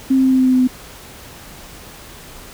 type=tone with pitch steps; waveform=sine; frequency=265.1 / 263.4 / 261.8 / 260.1 / 258.4 / 256.8 / 255.2 / 253.6 Hz; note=C4 / C4 / C4 / C4 / C4 / C4 / C4 / B3; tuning=+23 / +12 / +1 / -10 / -21 / -32 / -43 / +46 cents; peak=-10 dBFS; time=0.1-0.676 s; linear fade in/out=10 ms; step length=72 ms; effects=pink hiss -38 dBFS RMS until 2.53 s